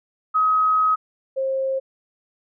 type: tone pair in turn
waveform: sine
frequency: 1268 / 533.1 Hz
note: D#6 / C5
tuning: +32 / +32 cents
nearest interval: octave + minor third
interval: 1500 cents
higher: first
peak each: -15 / -20 dBFS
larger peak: first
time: 0.34-0.96 / 1.36-1.8 s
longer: first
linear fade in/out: 20 ms
effects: none